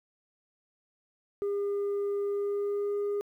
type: tone with pitch glide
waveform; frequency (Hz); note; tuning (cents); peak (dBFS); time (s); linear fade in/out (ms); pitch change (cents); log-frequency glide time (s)
sine; 403.9 to 408.4; G#4 to G#4; -48 to -29; -25; 1.42-3.21; 0; +19; 2.24-2.96
effects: tanh soft clip ceiling -27 dBFS + 11-bit